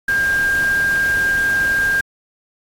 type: tone in noise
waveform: sine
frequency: 1603 Hz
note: G6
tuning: 38 cents sharp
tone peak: -14 dBFS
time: 0.08-2.01 s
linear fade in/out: 5 ms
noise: pink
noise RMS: -30 dBFS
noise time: 0.08-2.01 s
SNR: +13 dB
effects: AAC 64 kbps